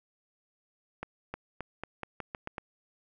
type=accelerating click train; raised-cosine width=0.5 ms; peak=-21 dBFS; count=9; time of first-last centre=1.03-2.582 s; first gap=310 ms; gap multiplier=0.86; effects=none